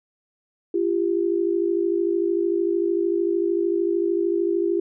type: tone pair together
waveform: sine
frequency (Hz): 342.1 / 395.4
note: F4 / G4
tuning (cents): -36 / +15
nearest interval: minor third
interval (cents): 251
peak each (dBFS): -21 / -23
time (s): 0.74-4.8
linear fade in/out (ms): 5
effects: none